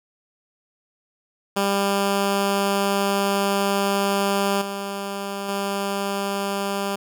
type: tone with level steps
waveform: 10% pulse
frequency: 198.7 Hz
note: G3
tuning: 24 cents sharp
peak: -11 / -19 / -15 dBFS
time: 1.56-6.96 s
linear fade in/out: 10 ms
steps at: 4.61 / 5.48 s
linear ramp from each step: 10 ms
effects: none